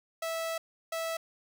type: tone bursts at uneven times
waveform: sawtooth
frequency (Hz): 655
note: E5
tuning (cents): -11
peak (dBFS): -28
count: 2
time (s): 0.22-0.58 / 0.92-1.17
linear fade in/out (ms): 5
effects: none